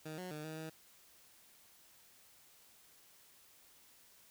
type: tone with pitch steps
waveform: 15% pulse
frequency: 156 / 182.5 / 152 / 157.5 / 159 Hz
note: D#3 / F#3 / D#3 / D#3 / D#3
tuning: +5 / -24 / -40 / +21 / +38 cents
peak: -37 dBFS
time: 0.05-0.7 s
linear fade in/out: 10 ms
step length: 130 ms
effects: white hiss -64 dBFS RMS until 4.3 s